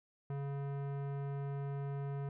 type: tone with tanh clipping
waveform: sine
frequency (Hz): 140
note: C#3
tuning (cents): +18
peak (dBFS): -39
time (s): 0.3-2.29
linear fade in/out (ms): 2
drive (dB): 18
effects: none